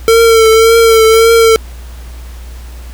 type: tone with vibrato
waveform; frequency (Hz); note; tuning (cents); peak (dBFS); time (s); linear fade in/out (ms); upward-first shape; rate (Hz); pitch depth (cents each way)
square; 451.3; A4; +44; -4; 0.08-1.56; 0; triangle; 1.8; 38
effects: added 60 Hz sine -25 dBFS peak until 2.93 s + pink hiss -38 dBFS RMS until 2.93 s